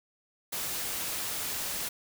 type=noise; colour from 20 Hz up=white; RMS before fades=-34 dBFS; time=0.52-1.89 s; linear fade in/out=10 ms; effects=none